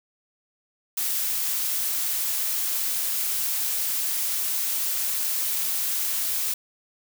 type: noise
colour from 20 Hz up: blue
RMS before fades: -26 dBFS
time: 0.97-6.54 s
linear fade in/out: 5 ms
effects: none